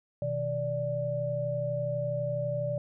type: tone cluster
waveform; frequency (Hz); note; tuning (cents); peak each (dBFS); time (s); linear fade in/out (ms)
sine; 125.5 / 157.6 / 584; B2 / D#3 / D5; +28 / +23 / -10; -34 / -37 / -30; 0.22-2.78; 2
effects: none